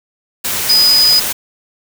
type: tone in noise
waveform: sine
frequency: 4978 Hz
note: D#8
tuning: in tune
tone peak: -7 dBFS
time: 0.69-1.2 s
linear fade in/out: 10 ms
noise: white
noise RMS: -18 dBFS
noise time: 0.44-1.33 s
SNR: +8 dB
effects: none